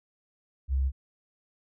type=tone; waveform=sine; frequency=66.8 Hz; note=C2; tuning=36 cents sharp; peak=-23 dBFS; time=0.68-0.92 s; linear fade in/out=50 ms; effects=none